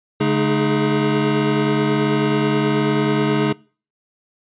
square tone cluster, 142 / 214.2 / 309.3 / 416.7 Hz, C#3 / A3 / D#4 / G#4, +42 / -46 / -10 / +6 cents, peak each -22 dBFS, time 0.2-3.53 s, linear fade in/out 10 ms, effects noise-tail reverb RT60 0.4 s tail -24 dB re dry + resampled to 8000 Hz

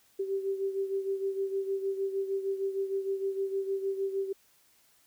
sine beating tone pair, 388.5 / 395 Hz, G4 / G4, -16 / +13 cents, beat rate 6.5 Hz, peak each -30 / -36 dBFS, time 0.19-4.33 s, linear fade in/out 10 ms, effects white hiss -65 dBFS RMS until 5.06 s

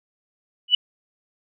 sine tone with exponential growth, 2960 Hz, F#7, in tune, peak -8 dBFS, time 0.68-0.75 s, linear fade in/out 5 ms, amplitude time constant 15 ms, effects none

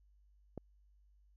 click, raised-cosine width 2 ms, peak -29 dBFS, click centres 0.577 s, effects added 50 Hz sine -64 dBFS peak until 1.36 s

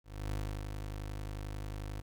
25% pulse tone with ADSR envelope, 51.2 Hz, G#1, 24 cents flat, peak -30 dBFS, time 0.04-2.02 s, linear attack 280 ms, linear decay 320 ms, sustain -5 dB, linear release 23 ms, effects 12-bit

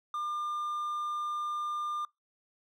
triangle tone, 1200 Hz, D6, 37 cents sharp, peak -30 dBFS, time 0.14-2.05 s, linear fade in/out 2 ms, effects noise-tail reverb RT60 0.2 s tail -25 dB re dry

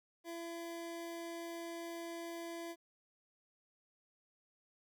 25% pulse tone, 337.2 Hz, E4, 39 cents sharp, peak -39 dBFS, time 0.24-2.76 s, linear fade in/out 50 ms, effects 13-bit

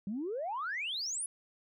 sine exponential sweep, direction up, 187.8 to 10548 Hz, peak -33 dBFS, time 0.07-1.26 s, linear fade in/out 2 ms, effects tanh soft clip ceiling -29 dBFS

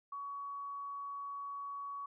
sine tone, 1125 Hz, C#6, 25 cents sharp, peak -40 dBFS, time 0.12-2.06 s, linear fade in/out 5 ms, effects none

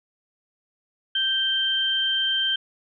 sine tone pair together, 1568 / 3136 Hz, G6 / G7, 0 / 0 cents, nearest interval octave, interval 1200 cents, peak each -28 / -21 dBFS, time 1.15-2.56 s, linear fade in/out 5 ms, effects none

